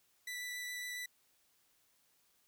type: tone with vibrato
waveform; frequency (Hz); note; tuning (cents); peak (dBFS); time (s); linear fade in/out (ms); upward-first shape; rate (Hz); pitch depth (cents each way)
sawtooth; 1975.5; B6; 0; -37; 0.27-1.06; 5; triangle; 7.2; 10
effects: white hiss -73 dBFS RMS until 2.47 s